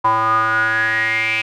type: tone with band-pass filter sweep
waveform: square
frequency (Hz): 111.2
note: A2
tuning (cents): +19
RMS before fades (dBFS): -17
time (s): 0.04-1.42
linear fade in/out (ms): 10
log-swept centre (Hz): 1000 to 2500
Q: 9.3
effects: none